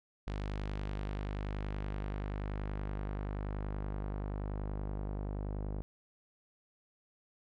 sawtooth tone with low-pass filter sweep, 50.5 Hz, G#1, 48 cents flat, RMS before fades -38 dBFS, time 0.27-5.82 s, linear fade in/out 0 ms, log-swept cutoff 4300 to 700 Hz, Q 0.84, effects none

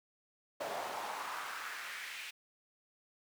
brown noise with high-pass filter sweep, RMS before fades -42 dBFS, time 0.6-2.31 s, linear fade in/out 10 ms, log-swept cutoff 600 to 2500 Hz, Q 2.3, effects none

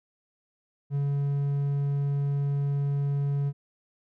triangle tone, 141.4 Hz, C#3, 35 cents sharp, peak -22 dBFS, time 0.9-3.53 s, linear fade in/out 50 ms, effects none

